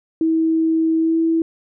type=tone with pitch glide; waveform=sine; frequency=323.1 to 327.2 Hz; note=E4 to E4; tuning=-35 to -13 cents; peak=-14 dBFS; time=0.21-1.42 s; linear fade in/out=2 ms; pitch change=+22 cents; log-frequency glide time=0.98-1.17 s; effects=none